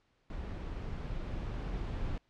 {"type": "noise with level ramp", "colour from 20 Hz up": "brown", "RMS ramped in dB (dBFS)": [-40, -36], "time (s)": [0.3, 2.18], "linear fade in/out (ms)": 2, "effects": ["pink hiss -73 dBFS RMS until 2.29 s", "low-pass 4000 Hz 12 dB/octave"]}